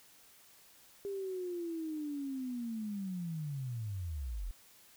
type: linear sweep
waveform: sine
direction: down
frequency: 402.4 to 38.62 Hz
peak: -36 dBFS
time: 1.05-4.51 s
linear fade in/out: 0 ms
effects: white hiss -61 dBFS RMS until 4.96 s